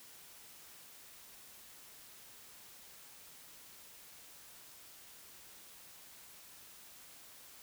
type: silence
effects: white hiss -56 dBFS RMS until 7.62 s